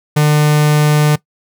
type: tone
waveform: 45% pulse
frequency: 150 Hz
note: D3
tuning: 37 cents sharp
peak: -8 dBFS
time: 0.16-1.16 s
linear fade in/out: 10 ms
effects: noise-tail reverb RT60 0.1 s tail -19 dB re dry